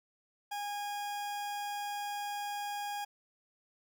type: tone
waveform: 40% pulse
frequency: 820 Hz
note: G#5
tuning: 22 cents flat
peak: -35 dBFS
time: 0.51-3.05 s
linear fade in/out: 10 ms
effects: none